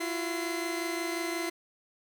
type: tone cluster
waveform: sawtooth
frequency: 335.8 / 361.4 / 2058 Hz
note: E4 / F#4 / C7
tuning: +32 / -41 / -29 cents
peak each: -29 / -34 / -34 dBFS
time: 0-1.5 s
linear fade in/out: 10 ms
effects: none